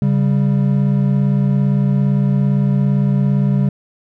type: tone pair together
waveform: triangle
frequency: 138.59 / 196.21 Hz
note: C#3 / G3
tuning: 0 / +2 cents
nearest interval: tritone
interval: 602 cents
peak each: -12 / -14 dBFS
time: 0.02-3.69 s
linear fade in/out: 2 ms
effects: none